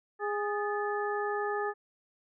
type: harmonic tone with a mistuned harmonic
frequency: 413 Hz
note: G#4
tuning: 10 cents flat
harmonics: 1 / 2 / 3 / 4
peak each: -32 / -35 / -37 / -38 dBFS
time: 0.19-1.74 s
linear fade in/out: 50 ms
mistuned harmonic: 4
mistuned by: +83 cents
effects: none